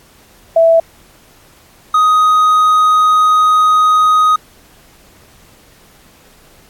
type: tone pair in turn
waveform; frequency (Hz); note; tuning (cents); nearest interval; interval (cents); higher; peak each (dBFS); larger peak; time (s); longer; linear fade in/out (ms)
sine / triangle; 659.3 / 1251.1; E5 / D#6; 0 / +9; major seventh; 1109; second; -5; neither; 0.56-0.8 / 1.94-4.36; second; 5
effects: pink hiss -46 dBFS RMS until 6.69 s + AAC 64 kbps